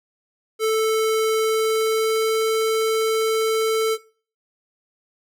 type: tone with pitch glide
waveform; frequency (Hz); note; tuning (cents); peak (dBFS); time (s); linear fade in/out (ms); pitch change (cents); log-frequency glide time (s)
square; 440 to 442.5; A4 to A4; 0 to +10; -18; 0.59-3.98; 50; +10; 1.38-2.44
effects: noise-tail reverb RT60 0.4 s tail -19 dB re dry